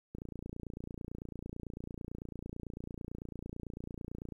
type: click train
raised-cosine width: 3 ms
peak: -29 dBFS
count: 122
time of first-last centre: 0.15-4.322 s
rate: 29 Hz
effects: 11-bit